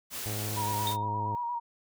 white noise, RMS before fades -37 dBFS, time 0.1-0.97 s, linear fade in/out 50 ms
harmonic tone, 105.8 Hz, G#2, 33 cents sharp, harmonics 1 / 2 / 3 / 4 / 5 / 6 / 7 / 8, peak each -34 / -44 / -45 / -45 / -48 / -50 / -50 / -52 dBFS, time 0.26-1.35 s, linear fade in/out 0 ms
sine tone with vibrato, 954 Hz, A#5, 40 cents sharp, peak -30 dBFS, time 0.56-1.6 s, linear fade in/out 20 ms, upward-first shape square, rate 8.6 Hz, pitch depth 29 cents each way
sine tone with exponential decay, 3665 Hz, A#7, 30 cents flat, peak -28 dBFS, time 0.87-1.05 s, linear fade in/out 0 ms, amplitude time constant 37 ms
effects none

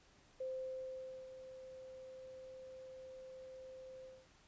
sine tone with ADSR envelope, 520 Hz, C5, 11 cents flat, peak -39 dBFS, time 0.4-4.27 s, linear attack 8 ms, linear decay 870 ms, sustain -11 dB, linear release 230 ms, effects pink hiss -67 dBFS RMS until 4.47 s + resampled to 16000 Hz

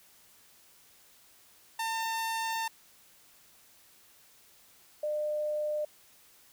sawtooth / sine tone pair in turn, 902 / 602 Hz, A5 / D5, +43 / +43 cents, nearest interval perfect fifth, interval 700 cents, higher first, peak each -27 / -29 dBFS, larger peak first, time 1.79-2.68 / 5.03-5.85 s, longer first, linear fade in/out 5 ms, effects white hiss -60 dBFS RMS until 6.52 s

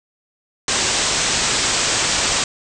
white low-pass noise, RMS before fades -19 dBFS, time 0.68-2.44 s, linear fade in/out 2 ms, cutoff 8300 Hz, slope 96 dB/octave, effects none

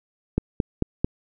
click train, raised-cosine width 3 ms, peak -7 dBFS, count 4, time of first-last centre 0.38-1.045 s, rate 4.51 Hz, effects none

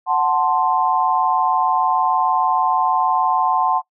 sine chord, F# diminished, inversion none, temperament equal, 740 / 880 / 1046.5 Hz, F#5 / A5 / C6, 0 / 0 / 0 cents, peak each -19 dBFS, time 0.06-3.82 s, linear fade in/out 50 ms, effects noise-tail reverb RT60 0.1 s tail -20 dB re dry

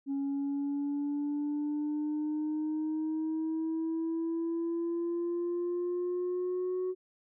sine exponential sweep, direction up, 276 to 370 Hz, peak -28 dBFS, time 0.06-6.95 s, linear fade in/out 50 ms, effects tanh soft clip ceiling -28 dBFS

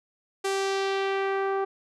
sawtooth tone with low-pass filter sweep, 390 Hz, G4, 9 cents flat, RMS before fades -27 dBFS, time 0.44-1.65 s, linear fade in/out 10 ms, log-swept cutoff 9200 to 1100 Hz, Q 1.2, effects none

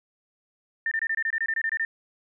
sine tone bursts, 1800 Hz, A6, 39 cents sharp, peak -23 dBFS, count 13, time 0.86-1.85 s, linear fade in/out 2 ms, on 54 ms, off 24 ms, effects none

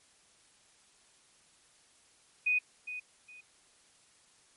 sine tone with echo, 2489 Hz, D#7, in tune, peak -25 dBFS, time 2.46-2.59 s, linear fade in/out 10 ms, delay 410 ms, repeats 2, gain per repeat -12 dB, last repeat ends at 3.41 s, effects white hiss -64 dBFS RMS until 4.56 s + MP3 48 kbps

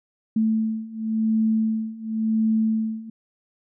sine beating tone pair, 220 / 220.93 Hz, A3 / A3, 0 / +7 cents, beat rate 0.93 Hz, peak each -24 / -22 dBFS, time 0.36-3.1 s, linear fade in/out 5 ms, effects none

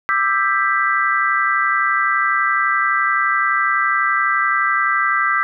sine chord, E minor seventh, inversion third, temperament just, 1186.7 / 1318.5 / 1582.2 / 1977.8 Hz, D6 / E6 / G6 / B6, +18 / 0 / +16 / +2 cents, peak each -20 dBFS, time 0.09-5.43 s, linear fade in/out 0 ms, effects none

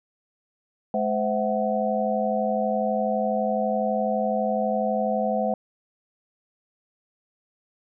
sine tone cluster, 212.6 / 515 / 656 / 748 Hz, G#3 / C5 / E5 / F#5, +41 / -28 / -9 / +19 cents, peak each -27 dBFS, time 0.94-5.54 s, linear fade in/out 2 ms, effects none

